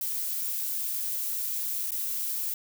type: noise with dropouts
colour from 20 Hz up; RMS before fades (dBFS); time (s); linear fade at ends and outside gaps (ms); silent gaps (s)
violet; -31; 0.01-2.54; 2; 1.908-1.918
effects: none